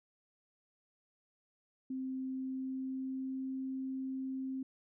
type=tone with pitch glide; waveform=sine; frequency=261.6 to 263.9 Hz; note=C4 to C4; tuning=0 to +15 cents; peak=-36 dBFS; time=1.9-4.63 s; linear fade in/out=5 ms; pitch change=+15 cents; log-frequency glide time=2.17-3.52 s; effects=none